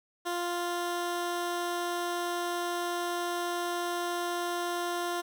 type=tone; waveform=15% pulse; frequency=349.2 Hz; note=F4; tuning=in tune; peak=-24 dBFS; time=0.25-5.22 s; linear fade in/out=20 ms; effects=none